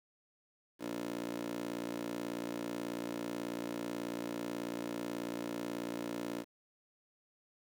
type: tone with high-pass filter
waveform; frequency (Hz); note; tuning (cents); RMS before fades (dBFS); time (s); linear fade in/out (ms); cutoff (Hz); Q
15% pulse; 58.27; A#1; 0; -40; 0.79-6.45; 50; 330; 4.4
effects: 10-bit